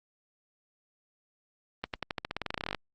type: accelerating click train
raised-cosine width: 0.3 ms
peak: -16 dBFS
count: 20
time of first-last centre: 1.84-2.747 s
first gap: 98 ms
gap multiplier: 0.91
effects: Opus 32 kbps